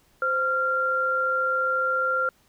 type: tone pair together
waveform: sine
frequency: 518.4 / 1384 Hz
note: C5 / F6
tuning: -16 / -16 cents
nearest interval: octave + perfect fourth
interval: 1700 cents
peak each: -28 / -22 dBFS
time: 0.22-2.29 s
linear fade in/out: 2 ms
effects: pink hiss -62 dBFS RMS until 2.48 s